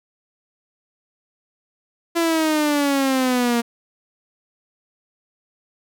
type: exponential sweep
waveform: sawtooth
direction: down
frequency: 339.7 to 233.1 Hz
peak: -13 dBFS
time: 2.15-3.62 s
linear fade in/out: 20 ms
effects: none